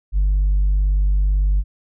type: tone with tanh clipping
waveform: triangle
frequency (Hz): 49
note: G1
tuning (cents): 0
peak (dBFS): -14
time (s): 0.12-1.64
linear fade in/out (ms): 50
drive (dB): 6
effects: none